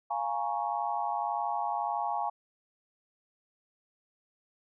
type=chord; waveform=sine; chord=Bb minor seventh; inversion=second; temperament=equal; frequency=698.5 / 830.6 / 932.3 / 1108.7 Hz; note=F5 / Ab5 / Bb5 / Db6; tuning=0 / 0 / 0 / 0 cents; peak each=-35 / -32 / -36 / -37 dBFS; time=0.1-2.3 s; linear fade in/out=10 ms; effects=none